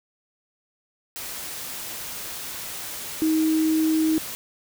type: tone in noise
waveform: sine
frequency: 316.1 Hz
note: D#4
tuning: 27 cents sharp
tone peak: -18 dBFS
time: 3.22-4.18 s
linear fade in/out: 0 ms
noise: white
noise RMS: -34 dBFS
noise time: 1.16-4.35 s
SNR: +13 dB
effects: none